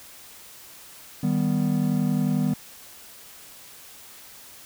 triangle chord, Eb augmented, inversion none, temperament equal, 155.56 / 196 / 246.9 Hz, Eb3 / G3 / B3, 0 / 0 / 0 cents, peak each -23 dBFS, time 1.23-2.54 s, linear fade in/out 5 ms, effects white hiss -46 dBFS RMS until 4.65 s

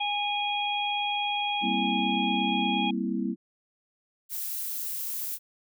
harmonic tone, 823 Hz, G#5, 16 cents flat, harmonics 1 / 3 / 4, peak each -29 / -32 / -31 dBFS, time 0-2.91 s, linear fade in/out 10 ms
sine chord, C dominant seventh, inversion second, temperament equal, 196 / 233.1 / 261.6 / 329.6 Hz, G3 / Bb3 / C4 / E4, 0 / 0 / 0 / 0 cents, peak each -31 / -31 / -33 / -33 dBFS, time 1.61-3.36 s, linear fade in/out 50 ms
violet noise, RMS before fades -33 dBFS, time 4.29-5.39 s, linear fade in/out 50 ms
effects none

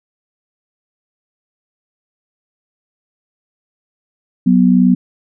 sine tone pair together, 185.77 / 246.9 Hz, F#3 / B3, +7 / 0 cents, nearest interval perfect fourth, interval 493 cents, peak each -10 dBFS, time 4.46-4.95 s, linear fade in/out 10 ms, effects none

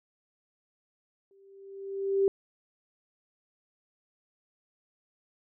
sine tone with exponential growth, 392 Hz, G4, in tune, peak -19 dBFS, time 1.31-2.28 s, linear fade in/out 1 ms, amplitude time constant 210 ms, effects none

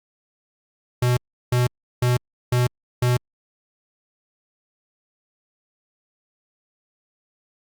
square tone bursts, 123.47 Hz, B2, in tune, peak -17 dBFS, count 5, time 1.02-3.17 s, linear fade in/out 5 ms, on 150 ms, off 350 ms, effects Opus 48 kbps

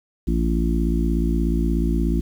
harmonic tone, 56.7 Hz, A#1, 47 cents flat, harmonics 1 / 3 / 4 / 5 / 6, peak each -20 / -25 / -26 / -27 / -28 dBFS, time 0.27-2.21 s, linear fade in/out 10 ms, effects 8-bit

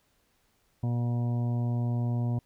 harmonic tone, 120 Hz, B2, 49 cents flat, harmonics 1 / 2 / 3 / 4 / 5 / 6 / 7 / 8, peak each -26 / -34 / -45 / -50 / -46 / -46 / -55 / -50 dBFS, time 0.83-2.39 s, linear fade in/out 5 ms, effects pink hiss -70 dBFS RMS until 2.45 s

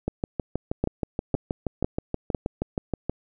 two click trains, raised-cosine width 2 ms, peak -9 / -12 dBFS, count 4 / 20, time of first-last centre 0.84-2.348 / 0.08-3.096 s, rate 1.99 / 6.3 Hz, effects none

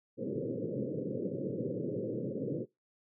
white band-pass noise, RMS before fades -36 dBFS, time 0.17-2.66 s, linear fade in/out 50 ms, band 110 to 540 Hz, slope 96 dB/octave, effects noise-tail reverb RT60 0.2 s tail -23 dB re dry

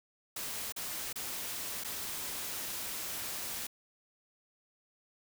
white noise with dropouts, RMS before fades -39 dBFS, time 0.36-3.67 s, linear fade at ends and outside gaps 5 ms, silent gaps 0.723-0.762 / 1.129-1.157 / 1.838-1.845 s, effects none

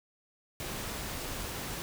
pink noise, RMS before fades -38 dBFS, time 0.6-1.82 s, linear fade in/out 0 ms, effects none

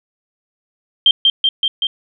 sine tone with echo, 3167 Hz, G7, 17 cents sharp, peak -6 dBFS, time 1.06-1.11 s, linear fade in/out 2 ms, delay 190 ms, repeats 4, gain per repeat -2 dB, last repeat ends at 1.87 s, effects none

